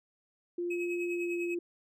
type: tone with pitch glide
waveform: sine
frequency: 349.2 to 346.6 Hz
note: F4 to F4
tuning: 0 to -13 cents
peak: -31 dBFS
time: 0.58-1.59 s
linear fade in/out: 5 ms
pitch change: -13 cents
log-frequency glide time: 1.06-1.36 s
type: tone with tremolo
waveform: triangle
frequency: 2550 Hz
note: D#7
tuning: 42 cents sharp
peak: -34 dBFS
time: 0.7-1.55 s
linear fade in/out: 10 ms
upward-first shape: sine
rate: 10 Hz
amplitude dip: 65%
effects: none